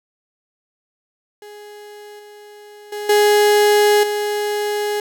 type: tone with level steps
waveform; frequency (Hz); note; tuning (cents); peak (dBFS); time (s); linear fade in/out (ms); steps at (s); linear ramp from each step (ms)
35% pulse; 415.9; G#4; +2; -34 / -37 / -23 / -9 / -17; 1.42-5; 2; 2.19 / 2.92 / 3.09 / 4.03; 5
effects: none